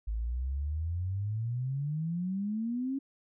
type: exponential sweep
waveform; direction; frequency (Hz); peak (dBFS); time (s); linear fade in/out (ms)
sine; up; 52.3 to 277.2; -30; 0.07-2.99; 10
effects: none